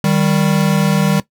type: tone pair together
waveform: square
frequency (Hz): 155.56 / 195.99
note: D#3 / G3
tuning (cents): 0 / 0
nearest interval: major third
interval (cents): 400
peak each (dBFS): -15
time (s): 0.04-1.2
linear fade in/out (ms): 2
effects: noise-tail reverb RT60 0.1 s tail -17 dB re dry